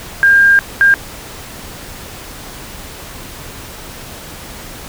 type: tone bursts at uneven times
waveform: sine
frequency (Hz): 1604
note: G6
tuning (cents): +39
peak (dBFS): -5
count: 2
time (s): 0.23-0.59 / 0.81-0.94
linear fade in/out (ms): 0
effects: pink hiss -31 dBFS RMS until 4.88 s